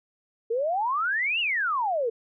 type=exponential two-way sweep; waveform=sine; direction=up then down; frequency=440 to 2930 to 440 Hz; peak=-23 dBFS; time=0.5-2.1 s; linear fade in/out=10 ms; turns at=1.4 s; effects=none